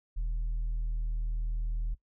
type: tone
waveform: sine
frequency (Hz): 39.83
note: D#1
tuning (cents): +41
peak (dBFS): -26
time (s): 0.16-1.95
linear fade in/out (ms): 20
effects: noise-tail reverb RT60 0.1 s tail -20 dB re dry + tanh soft clip ceiling -28 dBFS